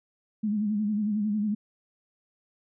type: tone with vibrato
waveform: sine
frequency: 210 Hz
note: G#3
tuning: 19 cents sharp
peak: -24 dBFS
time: 0.43-1.55 s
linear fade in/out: 10 ms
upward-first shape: sine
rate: 11 Hz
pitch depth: 64 cents each way
effects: none